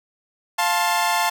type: chord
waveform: sawtooth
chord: F major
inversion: none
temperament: equal with one note detuned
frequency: 698.5 / 880 / 1061.7 Hz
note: F5 / A5 / C6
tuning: 0 / 0 / +25 cents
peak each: -20 / -17 / -21 dBFS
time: 0.58-1.3 s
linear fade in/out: 10 ms
effects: none